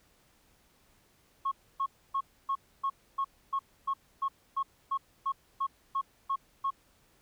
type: tone bursts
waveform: sine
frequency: 1092 Hz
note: C#6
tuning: 26 cents flat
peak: -26 dBFS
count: 16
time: 1.45-6.706 s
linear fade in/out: 10 ms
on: 66 ms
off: 280 ms
effects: tanh soft clip ceiling -23 dBFS + pink hiss -66 dBFS RMS until 7.21 s